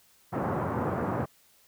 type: band-pass noise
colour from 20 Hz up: pink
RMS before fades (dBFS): -30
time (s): 0.32-1.26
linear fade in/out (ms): 20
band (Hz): 100 to 1300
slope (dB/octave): 24
effects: white hiss -62 dBFS RMS until 1.67 s